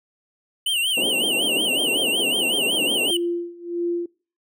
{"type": "tone with vibrato", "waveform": "square", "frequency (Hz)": 2945, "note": "F#7", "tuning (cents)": -9, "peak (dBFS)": -20, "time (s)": [0.66, 3.17], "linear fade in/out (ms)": 5, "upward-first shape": "sine", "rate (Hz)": 5.4, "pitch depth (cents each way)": 140}
{"type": "band-pass noise", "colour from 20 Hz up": "pink", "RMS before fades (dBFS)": -29, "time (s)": [0.97, 3.11], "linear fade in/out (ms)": 2, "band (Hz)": [250, 620], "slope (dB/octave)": 24}
{"type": "tone with tremolo", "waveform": "sine", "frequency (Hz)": 345.4, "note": "F4", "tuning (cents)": -19, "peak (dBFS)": -20, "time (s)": [3.1, 4.06], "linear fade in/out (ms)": 5, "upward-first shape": "sine", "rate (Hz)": 1.6, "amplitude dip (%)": 90}
{"effects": ["noise-tail reverb RT60 0.4 s tail -24 dB re dry"]}